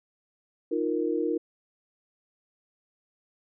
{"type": "chord", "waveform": "sine", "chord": "Eb suspended second", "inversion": "none", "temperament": "equal", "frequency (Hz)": [311.1, 349.2, 466.2], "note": ["Eb4", "F4", "Bb4"], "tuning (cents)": [0, 0, 0], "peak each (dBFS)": -29, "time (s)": [0.71, 1.38], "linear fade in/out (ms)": 10, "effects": []}